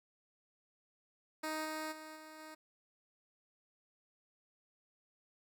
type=tone with level steps; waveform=10% pulse; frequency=311.9 Hz; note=D#4; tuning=4 cents sharp; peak=-29 / -31 / -40 / -43 / -41 dBFS; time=1.43-2.55 s; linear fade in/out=10 ms; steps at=1.64 / 1.91 / 2.15 / 2.38 s; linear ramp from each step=20 ms; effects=none